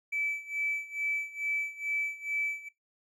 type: tone with tremolo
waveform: triangle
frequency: 2309 Hz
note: D7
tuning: 30 cents flat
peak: -24 dBFS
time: 0.12-2.69 s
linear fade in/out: 10 ms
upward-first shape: sine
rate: 2.3 Hz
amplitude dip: 90%
effects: noise-tail reverb RT60 0.2 s tail -20 dB re dry + tanh soft clip ceiling -25 dBFS